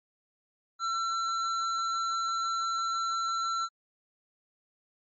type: tone with tanh clipping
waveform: sine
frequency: 1347 Hz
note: E6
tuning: 37 cents sharp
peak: -30 dBFS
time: 0.79-3.69 s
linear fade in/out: 50 ms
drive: 17 dB
effects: MP3 32 kbps